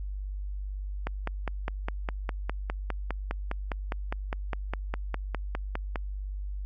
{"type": "click train", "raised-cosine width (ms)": 0.5, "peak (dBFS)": -16, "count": 25, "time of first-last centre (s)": [1.07, 5.958], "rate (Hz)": 4.91, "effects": ["added 49 Hz sine -32 dBFS peak until 6.65 s"]}